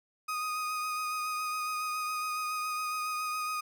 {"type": "tone with vibrato", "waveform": "35% pulse", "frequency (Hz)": 1244.5, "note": "D#6", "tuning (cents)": 0, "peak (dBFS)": -30, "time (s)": [0.28, 3.61], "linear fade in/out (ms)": 10, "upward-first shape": "sine", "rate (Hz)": 7.2, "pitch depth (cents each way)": 16, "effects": []}